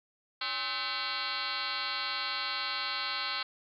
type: tone with frequency modulation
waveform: sine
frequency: 2741 Hz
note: F7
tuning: 33 cents flat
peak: -31 dBFS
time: 0.41-3.43 s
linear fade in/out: 5 ms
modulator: 241 Hz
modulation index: 7.3
effects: 12-bit